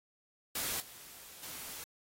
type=noise with level steps; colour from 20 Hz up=white; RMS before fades=-36 / -52 / -45 dBFS; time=0.55-1.84 s; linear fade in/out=5 ms; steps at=0.8 / 1.43 s; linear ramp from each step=2 ms; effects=AAC 48 kbps